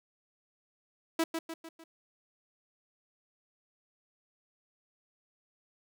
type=tone with echo; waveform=sawtooth; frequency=326.8 Hz; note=E4; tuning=15 cents flat; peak=-22 dBFS; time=1.19-1.24 s; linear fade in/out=5 ms; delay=150 ms; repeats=4; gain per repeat=-6 dB; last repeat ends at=1.84 s; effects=none